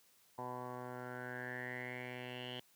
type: tone with low-pass filter sweep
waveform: 10% pulse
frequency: 124.7 Hz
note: B2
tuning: 17 cents sharp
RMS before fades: -45 dBFS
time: 0.38-2.6 s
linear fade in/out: 5 ms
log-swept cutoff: 950 to 3100 Hz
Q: 8.1
effects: white hiss -69 dBFS RMS until 2.75 s + high-pass 80 Hz 12 dB/octave